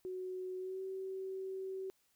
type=tone with pitch glide; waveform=sine; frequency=370 to 381.1 Hz; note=F#4 to G4; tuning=0 to -49 cents; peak=-39 dBFS; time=0.05-1.9 s; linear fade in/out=0 ms; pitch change=+51 cents; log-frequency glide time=0.58-0.82 s; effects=white hiss -75 dBFS RMS until 2.15 s